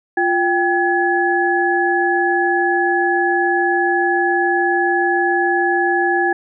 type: tone cluster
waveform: sine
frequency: 349.3 / 786 / 1693 Hz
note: F4 / G5 / G#6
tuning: 0 / +4 / +33 cents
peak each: -18 dBFS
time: 0.17-6.33 s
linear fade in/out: 5 ms
effects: none